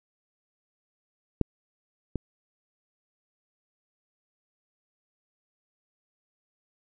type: clicks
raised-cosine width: 3 ms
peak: -9 / -16 dBFS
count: 2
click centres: 1.413 / 2.157 s
effects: none